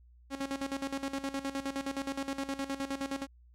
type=tone with tremolo; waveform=sawtooth; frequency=273.8 Hz; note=C#4; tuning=21 cents flat; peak=-28 dBFS; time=0.3-3.27 s; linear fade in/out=50 ms; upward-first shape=square; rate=9.6 Hz; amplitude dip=75%; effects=added 60 Hz sine -56 dBFS peak until 3.54 s + low-pass 10000 Hz 12 dB/octave